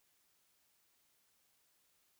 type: silence
effects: white hiss -75 dBFS RMS until 2.19 s